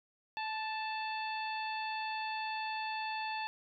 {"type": "harmonic tone with a mistuned harmonic", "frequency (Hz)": 880, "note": "A5", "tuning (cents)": 0, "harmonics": [1, 2, 3, 4, 5], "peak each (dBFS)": [-37, -44, -42, -49, -48], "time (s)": [0.37, 3.47], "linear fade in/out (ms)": 0, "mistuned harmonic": 1, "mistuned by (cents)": -18, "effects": []}